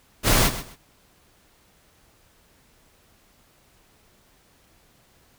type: noise with echo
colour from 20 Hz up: pink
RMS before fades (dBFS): -18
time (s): 0.23-0.51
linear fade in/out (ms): 50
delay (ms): 130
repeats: 2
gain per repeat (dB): -13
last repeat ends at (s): 0.77
effects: pink hiss -59 dBFS RMS until 5.38 s